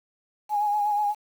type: tone with vibrato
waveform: sine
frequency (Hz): 830.6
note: G#5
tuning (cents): 0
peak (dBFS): -21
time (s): 0.49-1.15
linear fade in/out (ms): 50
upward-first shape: sine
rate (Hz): 8.2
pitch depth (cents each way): 34
effects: 8-bit